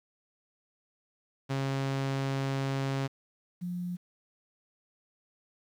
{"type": "tone pair in turn", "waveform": ["sawtooth", "sine"], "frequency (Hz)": [135.9, 177.51], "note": ["C#3", "F3"], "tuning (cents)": [-34, 28], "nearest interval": "perfect fourth", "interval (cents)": 462, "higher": "second", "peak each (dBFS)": [-25, -32], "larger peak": "first", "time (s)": [[1.49, 3.08], [3.61, 3.97]], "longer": "first", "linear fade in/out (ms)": 20, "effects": ["low-pass 6000 Hz 12 dB/octave", "10-bit"]}